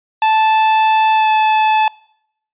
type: tone with pitch glide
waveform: 45% pulse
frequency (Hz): 876 to 867.9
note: A5 to A5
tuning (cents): -8 to -24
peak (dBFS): -10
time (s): 0.22-1.88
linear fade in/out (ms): 2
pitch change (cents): -16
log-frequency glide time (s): 1.14-1.29
effects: noise-tail reverb RT60 0.7 s tail -23 dB re dry + resampled to 8000 Hz